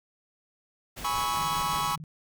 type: noise with tremolo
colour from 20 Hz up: pink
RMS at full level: -39 dBFS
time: 0.96-1.94 s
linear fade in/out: 20 ms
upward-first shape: square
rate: 5.3 Hz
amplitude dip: 30%
type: chord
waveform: 45% pulse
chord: C# minor seventh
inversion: second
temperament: equal with one note detuned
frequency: 830.6 / 987.8 / 1108.7 / 1300.4 Hz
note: G#5 / B5 / C#6 / E6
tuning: 0 / 0 / 0 / -24 cents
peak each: -34 / -32 / -30 / -34 dBFS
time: 1.04-1.96 s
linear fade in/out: 10 ms
type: tone bursts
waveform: sine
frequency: 155.56 Hz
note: D#3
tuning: in tune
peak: -38 dBFS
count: 11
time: 1.38-2.039 s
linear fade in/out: 0 ms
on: 39 ms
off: 23 ms
effects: none